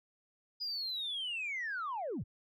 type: linear sweep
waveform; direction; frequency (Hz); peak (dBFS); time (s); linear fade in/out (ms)
sine; down; 4978 to 61.74; -34; 0.6-2.24; 20
effects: tanh soft clip ceiling -32 dBFS